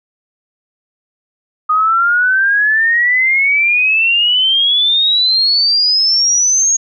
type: exponential sweep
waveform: sine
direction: up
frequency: 1235 to 6645 Hz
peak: -9 dBFS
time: 1.69-6.77 s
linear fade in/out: 10 ms
effects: none